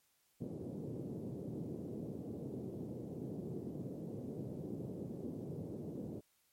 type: band-pass noise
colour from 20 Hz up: pink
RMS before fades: -44 dBFS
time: 0.4-6.21 s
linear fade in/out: 20 ms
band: 120 to 450 Hz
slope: 24 dB/octave
effects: white hiss -75 dBFS RMS until 6.52 s + MP3 64 kbps